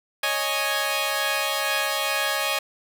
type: chord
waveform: 10% pulse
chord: C# suspended second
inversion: none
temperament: equal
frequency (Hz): 554.4 / 622.3 / 830.6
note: C#5 / D#5 / G#5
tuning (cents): 0 / 0 / 0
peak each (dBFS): -19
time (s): 0.23-2.59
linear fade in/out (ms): 5
effects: none